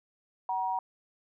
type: tone pair together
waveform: sine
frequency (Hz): 753.2 / 949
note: F#5 / A#5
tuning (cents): +31 / +31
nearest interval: major third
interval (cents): 400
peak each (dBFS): -32 / -30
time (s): 0.49-0.79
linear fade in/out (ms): 2
effects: none